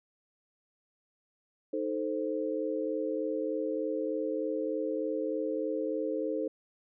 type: chord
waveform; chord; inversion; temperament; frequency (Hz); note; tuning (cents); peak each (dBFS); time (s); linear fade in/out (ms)
sine; A diminished; second; equal; 311.1 / 440 / 523.3; Eb4 / A4 / C5; 0 / 0 / 0; -34; 1.73-6.48; 5
effects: none